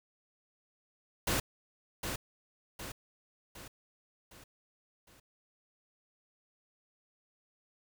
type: noise with echo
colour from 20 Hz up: pink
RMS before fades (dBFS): -31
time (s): 1.27-1.4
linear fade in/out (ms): 5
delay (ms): 760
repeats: 5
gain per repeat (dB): -6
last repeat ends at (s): 5.2
effects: none